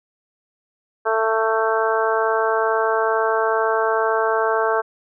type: harmonic tone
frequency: 222.2 Hz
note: A3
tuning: 17 cents sharp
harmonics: 2 / 3 / 4 / 5 / 6 / 7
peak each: -21 / -23 / -24 / -25 / -26 / -26 dBFS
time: 1.05-4.82 s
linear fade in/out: 20 ms
effects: none